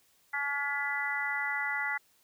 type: harmonic tone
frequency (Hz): 284.1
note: C#4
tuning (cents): +43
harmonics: 3 / 4 / 5 / 6 / 7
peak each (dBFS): -38 / -43 / -36 / -39 / -32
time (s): 0.33-1.98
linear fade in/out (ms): 10
effects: white hiss -67 dBFS RMS until 2.23 s